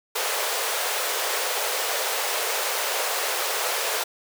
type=high-pass noise; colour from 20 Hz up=pink; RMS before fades=-26 dBFS; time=0.15-4.04 s; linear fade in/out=10 ms; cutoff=430 Hz; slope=48 dB/octave; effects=none